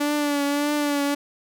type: tone with vibrato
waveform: sawtooth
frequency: 289.7 Hz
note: D4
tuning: 24 cents flat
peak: -17 dBFS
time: 0-1.15 s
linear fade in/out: 10 ms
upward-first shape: triangle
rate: 1.7 Hz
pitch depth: 43 cents each way
effects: none